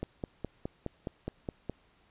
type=click train; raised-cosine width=2 ms; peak=-21 dBFS; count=9; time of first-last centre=0.03-1.697 s; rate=4.8 Hz; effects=pink hiss -66 dBFS RMS until 2.1 s + resampled to 8000 Hz